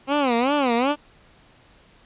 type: tone with vibrato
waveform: 15% pulse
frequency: 261.6 Hz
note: C4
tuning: in tune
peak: -12 dBFS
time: 0.07-0.96 s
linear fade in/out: 50 ms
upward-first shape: sine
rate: 2.6 Hz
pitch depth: 210 cents each way
effects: pink hiss -54 dBFS RMS until 2.05 s + resampled to 8000 Hz